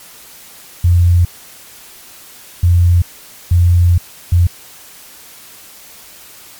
sine tone bursts at uneven times, 87.31 Hz, F2, in tune, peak -6 dBFS, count 4, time 0.84-1.25 / 2.63-3.02 / 3.51-3.98 / 4.32-4.47 s, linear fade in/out 5 ms, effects white hiss -38 dBFS RMS until 6.59 s + MP3 96 kbps

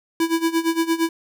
square tone with tremolo, 329.6 Hz, E4, in tune, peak -16 dBFS, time 0.2-1.09 s, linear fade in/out 2 ms, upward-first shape sine, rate 8.7 Hz, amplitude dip 85%, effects none

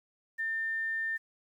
sine tone with quantisation, 1800 Hz, A6, 39 cents sharp, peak -30 dBFS, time 0.38-1.18 s, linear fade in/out 20 ms, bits 10, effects none

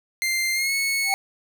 sawtooth tone with pitch glide, 2093 to 2201 Hz, C7 to C#7, 0 to -13 cents, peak -18 dBFS, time 0.22-1.14 s, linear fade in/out 0 ms, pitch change +87 cents, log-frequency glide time 0.53-0.73 s
triangle tone with exponential growth, 784 Hz, G5, in tune, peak -16 dBFS, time 1.02-1.14 s, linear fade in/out 1 ms, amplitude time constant 26 ms
effects none

